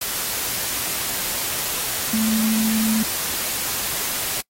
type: tone in noise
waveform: sine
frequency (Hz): 220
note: A3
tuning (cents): 0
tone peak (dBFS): -18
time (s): 2.13-3.03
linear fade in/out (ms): 5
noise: white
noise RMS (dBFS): -25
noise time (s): 0.01-4.41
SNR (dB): +4
effects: noise-tail reverb RT60 0.1 s tail -25 dB re dry + AAC 48 kbps